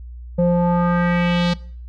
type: tone with low-pass filter sweep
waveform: square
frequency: 174.61 Hz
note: F3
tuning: in tune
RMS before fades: -17 dBFS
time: 0.38-1.54 s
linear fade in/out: 10 ms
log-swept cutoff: 500 to 4400 Hz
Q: 2.5
effects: noise-tail reverb RT60 0.5 s tail -21 dB re dry + added 60 Hz sine -32 dBFS peak until 1.88 s